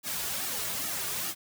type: noise with flanger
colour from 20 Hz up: white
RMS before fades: -33 dBFS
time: 0.03-1.35 s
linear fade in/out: 50 ms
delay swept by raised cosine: 1.9 to 3.9 ms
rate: 2.4 Hz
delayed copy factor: -0.9
effects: none